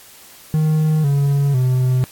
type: tone with pitch steps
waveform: triangle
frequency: 155.56 / 141.01 / 127.82 Hz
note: D#3 / C#3 / C3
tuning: 0 / +30 / -40 cents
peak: -11 dBFS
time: 0.54-2.04 s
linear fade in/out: 0 ms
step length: 500 ms
effects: white hiss -43 dBFS RMS until 2.11 s + AAC 64 kbps